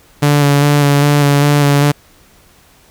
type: tone with vibrato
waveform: sawtooth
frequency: 144.1 Hz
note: D3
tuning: 33 cents flat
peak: -4 dBFS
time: 0.22-1.92 s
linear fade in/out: 10 ms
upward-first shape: square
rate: 2.5 Hz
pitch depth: 18 cents each way
effects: pink hiss -47 dBFS RMS until 2.9 s